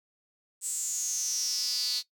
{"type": "tone with high-pass filter sweep", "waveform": "sawtooth", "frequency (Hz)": 246.9, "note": "B3", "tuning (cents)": 0, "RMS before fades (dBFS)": -31, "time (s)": [0.61, 2.03], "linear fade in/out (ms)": 50, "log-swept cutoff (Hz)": [8000, 4300], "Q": 9.3, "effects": ["noise-tail reverb RT60 0.1 s tail -17 dB re dry"]}